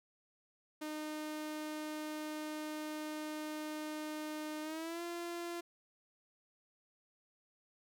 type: tone with pitch glide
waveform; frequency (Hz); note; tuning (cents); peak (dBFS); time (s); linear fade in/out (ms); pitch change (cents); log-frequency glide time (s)
sawtooth; 306.2 to 343.7; D#4 to F4; -28 to -28; -36; 0.81-5.61; 10; +200; 4.62-5.02
effects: none